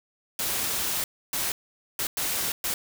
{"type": "noise bursts at uneven times", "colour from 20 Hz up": "white", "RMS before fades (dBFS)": -28, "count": 5, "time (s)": [[0.39, 1.04], [1.33, 1.52], [1.99, 2.07], [2.17, 2.52], [2.64, 2.74]], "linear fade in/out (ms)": 2, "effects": []}